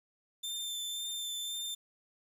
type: tone with vibrato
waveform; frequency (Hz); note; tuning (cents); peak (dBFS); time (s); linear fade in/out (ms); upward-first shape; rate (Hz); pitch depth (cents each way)
sawtooth; 3565; A7; +22; -33; 0.43-1.75; 10; sine; 1.9; 15
effects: 10-bit